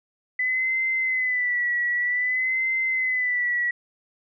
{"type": "tone with vibrato", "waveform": "sine", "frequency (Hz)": 2000, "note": "B6", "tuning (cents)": 21, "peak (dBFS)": -21, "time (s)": [0.39, 3.71], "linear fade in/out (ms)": 5, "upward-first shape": "sine", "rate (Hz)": 0.53, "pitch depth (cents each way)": 60, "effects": []}